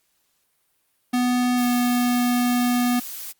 square tone with pitch glide, 247.4 to 245 Hz, B3 to B3, +3 to -14 cents, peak -19 dBFS, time 1.13-3 s, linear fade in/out 10 ms, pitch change -17 cents, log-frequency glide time 1.57-1.64 s
blue noise, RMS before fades -34 dBFS, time 1.57-3.33 s, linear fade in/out 20 ms
effects white hiss -68 dBFS RMS until 3.39 s + Opus 48 kbps

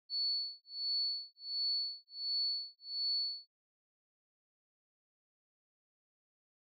sine tone with tremolo, 4435 Hz, C#8, in tune, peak -31 dBFS, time 0.09-3.49 s, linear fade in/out 50 ms, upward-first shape sine, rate 1.4 Hz, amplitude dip 100%, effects none

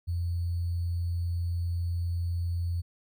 sine tone with sample-and-hold, 86.2 Hz, F2, 22 cents flat, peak -27 dBFS, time 0.07-2.82 s, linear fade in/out 20 ms, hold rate 4410 Hz, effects none

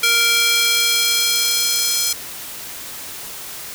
square tone with high-pass filter sweep, 466.2 Hz, A#4, in tune, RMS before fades -17 dBFS, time 0.03-2.13 s, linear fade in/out 5 ms, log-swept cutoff 2200 to 5200 Hz, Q 1.2, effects white hiss -32 dBFS RMS until 3.74 s

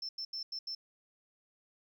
sine tone bursts at uneven times, 5330 Hz, E8, 18 cents sharp, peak -36 dBFS, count 5, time 0.02-0.09 / 0.18-0.25 / 0.33-0.43 / 0.52-0.59 / 0.67-0.75 s, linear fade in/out 5 ms, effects tanh soft clip ceiling -32 dBFS + 12-bit

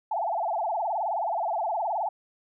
sine tone with vibrato, 767 Hz, G5, 38 cents flat, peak -25 dBFS, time 0.11-2.09 s, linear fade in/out 5 ms, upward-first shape sine, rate 19 Hz, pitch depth 260 cents each way, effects none

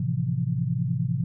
sine chord, F major seventh, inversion first, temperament equal, 110 / 130.81 / 164.81 / 174.61 Hz, A2 / C3 / E3 / F3, 0 / 0 / 0 / 0 cents, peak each -30 / -26 / -29 / -31 dBFS, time 0-1.24 s, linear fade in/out 5 ms, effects none

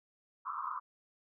white band-pass noise, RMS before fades -39 dBFS, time 0.45-0.8 s, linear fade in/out 20 ms, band 1000 to 1300 Hz, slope 96 dB/octave, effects none

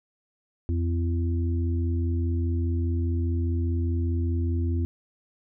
harmonic tone, 84.9 Hz, F2, 48 cents flat, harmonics 1 / 3 / 4, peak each -23 / -33 / -35 dBFS, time 0.69-4.85 s, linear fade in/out 0 ms, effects none

